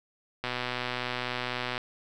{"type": "click train", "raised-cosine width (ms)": 0.3, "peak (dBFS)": -15, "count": 167, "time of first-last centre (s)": [0.44, 1.779], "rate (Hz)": 124, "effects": []}